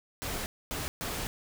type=noise bursts at uneven times; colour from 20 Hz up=pink; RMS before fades=-35 dBFS; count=3; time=0.22-0.46 / 0.71-0.88 / 1.01-1.27 s; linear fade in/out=0 ms; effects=none